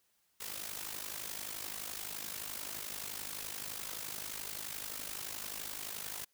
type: noise with amplitude modulation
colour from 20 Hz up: white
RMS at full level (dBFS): -39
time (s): 0.4-6.25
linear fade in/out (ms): 10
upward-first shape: sine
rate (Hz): 51.6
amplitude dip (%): 75
effects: white hiss -75 dBFS RMS until 6.33 s